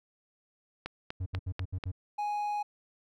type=click train; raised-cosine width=0.3 ms; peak=-20 dBFS; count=5; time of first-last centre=0.86-1.838 s; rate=4.09 Hz
type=tone bursts; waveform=triangle; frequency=92.2 Hz; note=F#2; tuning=6 cents flat; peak=-29 dBFS; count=6; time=1.2-1.917 s; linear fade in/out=10 ms; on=62 ms; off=69 ms
type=tone; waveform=triangle; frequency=830.6 Hz; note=G#5; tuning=in tune; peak=-28 dBFS; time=2.18-2.63 s; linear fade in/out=10 ms
effects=none